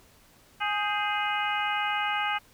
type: harmonic tone with a mistuned harmonic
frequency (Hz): 416.1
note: G#4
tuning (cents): +3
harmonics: 2 / 3 / 4 / 5 / 6 / 7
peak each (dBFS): -30 / -32 / -33 / -34 / -35 / -35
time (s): 0.6-2.39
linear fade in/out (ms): 20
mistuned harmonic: 4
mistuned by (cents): -92
effects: pink hiss -58 dBFS RMS until 2.53 s